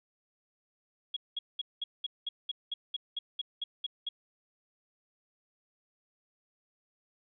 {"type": "tone bursts", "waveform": "sine", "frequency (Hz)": 3322, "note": "G#7", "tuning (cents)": 0, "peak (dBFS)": -31, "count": 14, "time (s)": [1.14, 4.09], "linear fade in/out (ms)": 5, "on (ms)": 25, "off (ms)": 200, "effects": []}